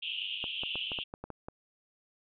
pink band-pass noise, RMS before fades -37 dBFS, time 0.02-1.04 s, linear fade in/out 10 ms, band 2700 to 3300 Hz, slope 96 dB/octave
clicks, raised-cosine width 1 ms, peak -26 dBFS, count 9, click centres 0.441 / 0.635 / 0.756 / 0.918 / 0.988 / 1.139 / 1.24 / 1.303 / 1.485 s
effects none

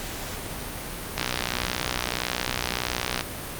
click train, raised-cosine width 0.2 ms, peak -7 dBFS, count 126, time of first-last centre 1.18-3.209 s, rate 61.6 Hz, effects pink hiss -34 dBFS RMS until 3.59 s + Opus 48 kbps

